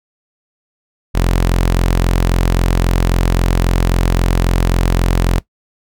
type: tone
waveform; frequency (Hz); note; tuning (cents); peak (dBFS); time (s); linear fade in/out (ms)
sawtooth; 43.73; F1; +3; -7; 1.14-5.4; 20
effects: noise-tail reverb RT60 0.1 s tail -19 dB re dry